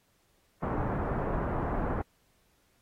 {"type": "low-pass noise", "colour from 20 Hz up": "pink", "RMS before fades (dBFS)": -31, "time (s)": [0.62, 2.02], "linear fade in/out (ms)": 10, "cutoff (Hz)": 1300, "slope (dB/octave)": 24, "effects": ["pink hiss -70 dBFS RMS until 2.81 s", "AAC 48 kbps"]}